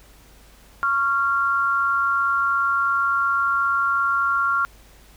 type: tone pair together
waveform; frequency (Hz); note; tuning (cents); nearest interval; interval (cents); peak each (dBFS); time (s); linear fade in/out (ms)
sine; 1108.7 / 1385.9; C#6 / F6; 0 / -14; major third; 386; -23 / -19; 0.83-4.65; 0
effects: added 50 Hz sine -50 dBFS peak until 5.16 s + pink hiss -52 dBFS RMS until 5.16 s